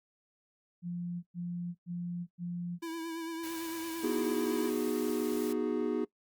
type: tone bursts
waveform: sine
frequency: 174.6 Hz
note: F3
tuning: in tune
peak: -34 dBFS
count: 4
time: 0.82-2.79 s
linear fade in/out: 50 ms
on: 410 ms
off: 110 ms
type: tone with vibrato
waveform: square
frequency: 329.3 Hz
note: E4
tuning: 2 cents flat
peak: -37 dBFS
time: 2.82-4.7 s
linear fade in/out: 10 ms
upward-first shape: triangle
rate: 8.9 Hz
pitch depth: 42 cents each way
type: noise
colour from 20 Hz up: white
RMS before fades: -46 dBFS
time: 3.43-5.53 s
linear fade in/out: 5 ms
type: chord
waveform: triangle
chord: G# minor seventh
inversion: first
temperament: equal with one note detuned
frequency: 242.8 / 311.1 / 370 / 415.3 Hz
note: B3 / D#4 / F#4 / G#4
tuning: -29 / 0 / 0 / 0 cents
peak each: -33 dBFS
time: 4.03-6.05 s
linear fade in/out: 10 ms
effects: noise-tail reverb RT60 0.1 s tail -22 dB re dry + Opus 48 kbps